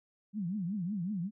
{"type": "tone with vibrato", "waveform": "sine", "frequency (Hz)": 189.9, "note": "F#3", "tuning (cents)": 45, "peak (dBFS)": -32, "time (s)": [0.33, 1.31], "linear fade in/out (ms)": 50, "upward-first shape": "triangle", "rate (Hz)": 5.4, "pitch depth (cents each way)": 270, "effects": []}